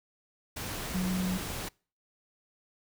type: tone in noise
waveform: sine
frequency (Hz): 184.4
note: F#3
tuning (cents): -6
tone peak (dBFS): -28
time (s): 0.94-1.38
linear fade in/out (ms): 10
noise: pink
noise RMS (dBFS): -37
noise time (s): 0.56-1.69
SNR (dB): +6
effects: noise-tail reverb RT60 0.4 s tail -26 dB re dry